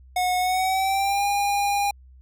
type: tone with pitch glide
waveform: square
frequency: 729 to 808.9 Hz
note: F#5 to G#5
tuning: -26 to -46 cents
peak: -21 dBFS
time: 0.16-1.91 s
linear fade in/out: 5 ms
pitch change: +180 cents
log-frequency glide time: 0.39-1.25 s
effects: added 64 Hz sine -46 dBFS peak until 2.21 s + AAC 64 kbps